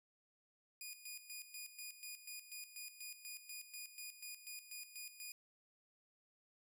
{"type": "tone with tremolo", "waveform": "10% pulse", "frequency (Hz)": 2458, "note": "D#7", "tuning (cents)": -22, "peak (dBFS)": -38, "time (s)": [0.81, 5.32], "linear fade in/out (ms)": 2, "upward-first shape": "square", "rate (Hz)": 4.1, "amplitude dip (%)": 70, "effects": []}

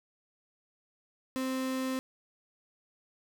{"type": "tone", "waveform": "35% pulse", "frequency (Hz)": 261, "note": "C4", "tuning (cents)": -4, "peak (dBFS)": -29, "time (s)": [1.36, 1.99], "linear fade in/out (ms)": 0, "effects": []}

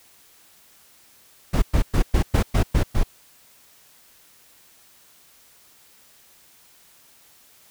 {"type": "noise bursts", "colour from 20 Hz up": "brown", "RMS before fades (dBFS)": -17, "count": 8, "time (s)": [1.53, 3.036], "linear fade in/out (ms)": 10, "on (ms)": 92, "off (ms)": 110, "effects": ["white hiss -54 dBFS RMS until 7.7 s"]}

